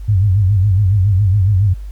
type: tone with vibrato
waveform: sine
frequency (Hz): 98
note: G2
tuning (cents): 0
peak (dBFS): -9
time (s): 0.08-1.74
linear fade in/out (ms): 10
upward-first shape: sine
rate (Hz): 7.2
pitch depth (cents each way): 140
effects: added 50 Hz sine -25 dBFS peak until 1.91 s + pink hiss -52 dBFS RMS until 1.91 s